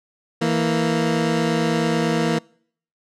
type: tone pair together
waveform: 20% pulse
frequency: 163.88 / 231.3 Hz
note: E3 / A#3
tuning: -10 / -13 cents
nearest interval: tritone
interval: 597 cents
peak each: -16 dBFS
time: 0.41-2.39 s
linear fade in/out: 10 ms
effects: noise-tail reverb RT60 0.6 s tail -26 dB re dry + low-pass 7000 Hz 12 dB/octave